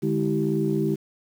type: tone cluster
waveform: sine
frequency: 150 / 207.8 / 325.8 / 387.9 Hz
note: D3 / G#3 / E4 / G4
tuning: +37 / +1 / -20 / -18 cents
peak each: -26 dBFS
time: 0.02-0.96 s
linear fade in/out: 20 ms
effects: tanh soft clip ceiling -11 dBFS + 8-bit